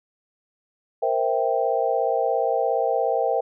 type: chord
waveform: sine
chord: C dominant seventh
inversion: third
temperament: equal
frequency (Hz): 466.2 / 523.3 / 659.3 / 784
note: Bb4 / C5 / E5 / G5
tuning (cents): 0 / 0 / 0 / 0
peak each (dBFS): -25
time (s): 1.02-3.41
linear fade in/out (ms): 10
effects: none